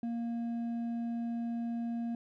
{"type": "tone with hard clipping", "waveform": "sine", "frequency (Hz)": 233.7, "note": "A#3", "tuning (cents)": 5, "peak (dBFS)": -34, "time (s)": [0.03, 2.15], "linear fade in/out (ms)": 2, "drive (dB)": 4, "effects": []}